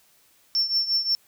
sine tone with tremolo, 5410 Hz, E8, 44 cents sharp, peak -16 dBFS, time 0.55-1.15 s, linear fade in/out 0 ms, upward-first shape triangle, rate 5.6 Hz, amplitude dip 85%, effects tanh soft clip ceiling -16 dBFS + white hiss -60 dBFS RMS until 1.27 s

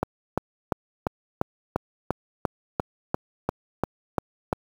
click train, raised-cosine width 1 ms, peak -8 dBFS, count 14, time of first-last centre 0.03-4.528 s, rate 2.89 Hz, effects high-pass 60 Hz 12 dB/octave + 7-bit

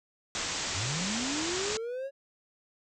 white low-pass noise, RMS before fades -34 dBFS, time 0.35-1.77 s, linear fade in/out 0 ms, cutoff 7800 Hz, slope 96 dB/octave
triangle linear sweep, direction up, 78.1 to 559 Hz, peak -31 dBFS, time 0.73-2.11 s, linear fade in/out 50 ms
effects none

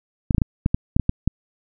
clicks, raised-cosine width 5 ms, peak -5 dBFS, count 10, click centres 0.308 / 0.347 / 0.382 / 0.418 / 0.661 / 0.745 / 0.965 / 0.997 / 1.094 / 1.276 s, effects none

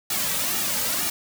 white noise with flanger, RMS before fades -25 dBFS, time 0.1-1.1 s, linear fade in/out 5 ms, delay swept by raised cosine 1.9 to 2.86 ms, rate 2.1 Hz, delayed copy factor -0.8, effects none

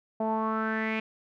sawtooth tone with low-pass filter sweep, 220 Hz, A3, in tune, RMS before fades -29 dBFS, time 0.2-1 s, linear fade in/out 5 ms, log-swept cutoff 740 to 2500 Hz, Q 5.9, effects none

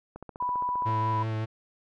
click train, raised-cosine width 1 ms, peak -27 dBFS, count 12, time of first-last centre 0.16-0.888 s, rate 15.1 Hz
sine tone, 987.8 Hz, B5, in tune, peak -26 dBFS, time 0.4-1.23 s, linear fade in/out 5 ms
45% pulse tone with vibrato, 110.2 Hz, A2, 3 cents sharp, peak -28 dBFS, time 0.85-1.46 s, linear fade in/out 20 ms, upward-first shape triangle, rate 5.3 Hz, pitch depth 21 cents each way
effects low-pass 3000 Hz 12 dB/octave

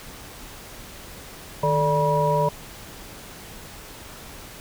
sine tone cluster, 153.9 / 438 / 586 / 967 Hz, D#3 / A4 / D5 / B5, -19 / -8 / -4 / -37 cents, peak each -24 / -26 / -23 / -22 dBFS, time 1.63-2.49 s, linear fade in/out 5 ms, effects pink hiss -41 dBFS RMS until 4.6 s

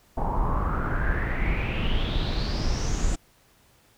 brown noise with low-pass filter sweep, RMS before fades -25 dBFS, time 0.17-3.16 s, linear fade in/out 10 ms, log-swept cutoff 840 to 7500 Hz, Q 6.9, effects pink hiss -60 dBFS RMS until 3.97 s

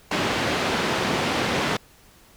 pink band-pass noise, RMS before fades -24 dBFS, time 0.11-1.77 s, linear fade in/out 5 ms, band 160 to 3900 Hz, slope 12 dB/octave, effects pink hiss -53 dBFS RMS until 2.36 s

